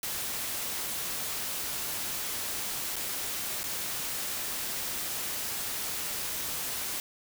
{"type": "noise with dropouts", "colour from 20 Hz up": "white", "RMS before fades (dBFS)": -34, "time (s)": [0.03, 7], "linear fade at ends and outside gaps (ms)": 1, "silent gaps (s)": [[2.958, 2.964], [3.632, 3.639]], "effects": []}